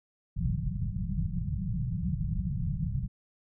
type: low-pass noise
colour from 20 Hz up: white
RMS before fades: -31 dBFS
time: 0.36-3.08 s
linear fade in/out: 20 ms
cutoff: 190 Hz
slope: 96 dB/octave
effects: none